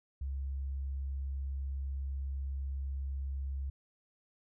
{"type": "tone", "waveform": "sine", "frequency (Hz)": 68, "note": "C#2", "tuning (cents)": -33, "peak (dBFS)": -34, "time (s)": [0.21, 3.7], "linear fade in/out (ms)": 5, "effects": []}